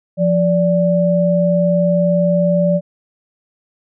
sine tone pair together, 174.61 / 583.3 Hz, F3 / D5, 0 / -12 cents, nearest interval octave + major sixth, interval 2088 cents, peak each -14 dBFS, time 0.17-2.81 s, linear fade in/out 50 ms, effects none

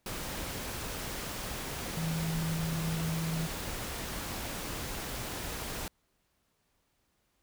sine tone in noise, 162.3 Hz, E3, 27 cents flat, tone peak -31 dBFS, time 1.97-3.47 s, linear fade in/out 2 ms, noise pink, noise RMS -38 dBFS, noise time 0.06-5.88 s, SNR +4 dB, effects pink hiss -75 dBFS RMS until 7.42 s

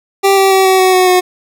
25% pulse tone with pitch steps, 392 / 387.3 / 382.6 / 378 / 373.4 / 368.9 / 364.5 Hz, G4 / G4 / G4 / F#4 / F#4 / F#4 / F#4, 0 / -21 / -42 / +37 / +16 / -5 / -26 cents, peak -3 dBFS, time 0.23-1.21 s, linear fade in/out 20 ms, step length 140 ms, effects none

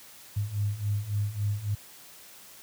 sine beating tone pair, 101 / 104.6 Hz, G#2 / G#2, -48 / +13 cents, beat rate 3.6 Hz, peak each -31 / -28 dBFS, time 0.36-1.75 s, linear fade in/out 10 ms, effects white hiss -50 dBFS RMS until 2.62 s + high-pass 60 Hz 12 dB/octave

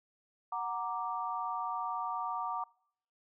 sine chord, Gb augmented, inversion none, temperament equal, 740 / 932.3 / 1174.7 Hz, Gb5 / Bb5 / D6, 0 / 0 / 0 cents, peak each -39 / -37 / -37 dBFS, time 0.52-2.64 s, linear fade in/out 5 ms, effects noise-tail reverb RT60 0.7 s tail -25 dB re dry

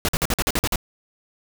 pink noise bursts, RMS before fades -21 dBFS, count 9, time 0.05-0.758 s, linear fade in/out 0 ms, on 36 ms, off 48 ms, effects none

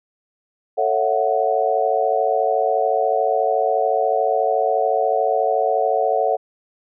sine chord, F# minor seventh, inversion first, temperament just, 444 / 555 / 666 / 740 Hz, A4 / C#5 / E5 / F#5, +16 / +2 / +18 / 0 cents, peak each -22 / -22 / -22 / -20 dBFS, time 0.77-6.37 s, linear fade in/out 20 ms, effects none

